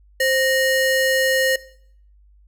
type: ring-modulated tone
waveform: square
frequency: 1192 Hz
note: D6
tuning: 25 cents sharp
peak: -14 dBFS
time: 0.2-1.56 s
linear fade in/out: 5 ms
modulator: 666 Hz
effects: noise-tail reverb RT60 0.6 s tail -19 dB re dry + added 50 Hz sine -49 dBFS peak until 2.47 s